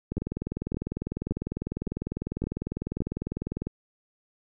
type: two click trains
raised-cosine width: 3 ms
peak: -17 / -18 dBFS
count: 72 / 6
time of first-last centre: 0.12-3.67 / 0.18-3.005 s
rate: 20 / 1.77 Hz
effects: none